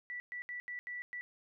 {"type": "tone bursts at uneven times", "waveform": "sine", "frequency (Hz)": 1961, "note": "B6", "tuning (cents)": -13, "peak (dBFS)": -39, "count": 6, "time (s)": [[0.1, 0.2], [0.32, 0.42], [0.49, 0.6], [0.68, 0.79], [0.87, 1.02], [1.13, 1.21]], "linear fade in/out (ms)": 0, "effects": []}